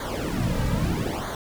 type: noise with flanger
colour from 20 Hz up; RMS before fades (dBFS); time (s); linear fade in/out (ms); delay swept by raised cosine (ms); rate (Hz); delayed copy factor
brown; -26; 0-1.35; 2; 0.37 to 2.87; 0.78; -0.85
effects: none